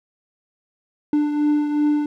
triangle beating tone pair, 296.2 / 298.9 Hz, D4 / D4, +15 / +31 cents, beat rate 2.7 Hz, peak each -15 / -24 dBFS, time 1.13-2.06 s, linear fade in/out 2 ms, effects none

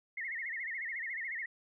sine tone with vibrato, 1975.5 Hz, B6, in tune, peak -36 dBFS, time 0.17-1.46 s, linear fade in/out 5 ms, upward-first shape sine, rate 14 Hz, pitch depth 170 cents each way, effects none

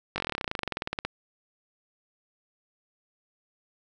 slowing click train, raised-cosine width 0.3 ms, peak -13 dBFS, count 25, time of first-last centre 0.16-1.05 s, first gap 20 ms, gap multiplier 1.05, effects none

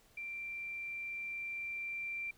sine tone with level ramp, 2358 Hz, D7, 6 cents sharp, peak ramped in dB -40 to -37 dBFS, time 0.17-2.31 s, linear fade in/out 5 ms, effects pink hiss -66 dBFS RMS until 2.37 s

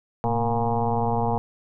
sine tone with frequency modulation, 466.2 Hz, A#4, in tune, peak -20 dBFS, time 0.24-1.38 s, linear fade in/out 0 ms, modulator 119 Hz, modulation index 4, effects none

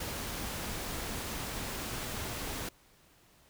pink noise, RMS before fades -38 dBFS, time 0-2.69 s, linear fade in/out 5 ms, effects pink hiss -63 dBFS RMS until 3.49 s

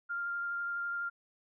sine tone with vibrato, 1396.9 Hz, F6, in tune, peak -33 dBFS, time 0.09-1.1 s, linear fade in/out 20 ms, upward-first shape sine, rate 12 Hz, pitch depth 9 cents each way, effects none

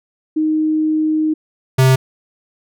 sine / square tone pair in turn, 311.1 / 131.03 Hz, D#4 / C3, 0 / +3 cents, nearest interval octave + minor third, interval 1497 cents, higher first, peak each -13 / -9 dBFS, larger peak second, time 0.36-1.34 / 1.78-1.96 s, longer first, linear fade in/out 10 ms, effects none

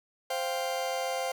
40% pulse chord, C suspended fourth, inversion none, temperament just, 523.3 / 697.7 / 784.9 Hz, C5 / F5 / G5, 0 / -2 / +2 cents, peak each -32 / -34 / -35 dBFS, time 0.3-1.32 s, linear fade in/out 5 ms, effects none

